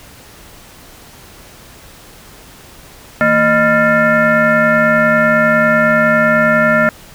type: tone with frequency modulation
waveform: sine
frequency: 1000 Hz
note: B5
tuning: 21 cents sharp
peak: -8 dBFS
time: 3.21-6.89 s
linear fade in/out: 0 ms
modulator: 386 Hz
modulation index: 2.2
effects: pink hiss -39 dBFS RMS until 7.14 s